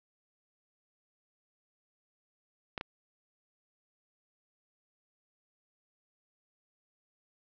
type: clicks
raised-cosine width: 0.3 ms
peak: -19 / -20 dBFS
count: 2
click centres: 2.778 / 2.811 s
effects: low-pass 5000 Hz 12 dB/octave